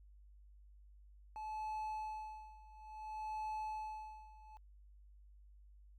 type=tone with tremolo; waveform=triangle; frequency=863 Hz; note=A5; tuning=34 cents flat; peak=-37 dBFS; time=1.36-4.57 s; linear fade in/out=0 ms; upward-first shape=sine; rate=0.58 Hz; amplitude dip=90%; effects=added 50 Hz sine -58 dBFS peak until 5.98 s